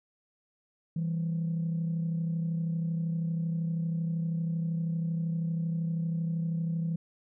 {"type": "tone pair together", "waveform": "sine", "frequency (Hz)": [164.81, 197.54], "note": ["E3", "G3"], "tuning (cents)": [0, 14], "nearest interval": "minor third", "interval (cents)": 314, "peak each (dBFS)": [-27, -38], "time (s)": [0.96, 6.96], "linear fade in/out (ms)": 5, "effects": ["tanh soft clip ceiling -24 dBFS"]}